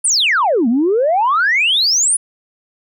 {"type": "exponential two-way sweep", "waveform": "sine", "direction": "down then up", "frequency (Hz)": [10110, 220, 10110], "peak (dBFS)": -10, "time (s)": [0.04, 2.17], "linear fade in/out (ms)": 10, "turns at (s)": 0.68, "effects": ["tanh soft clip ceiling -7 dBFS"]}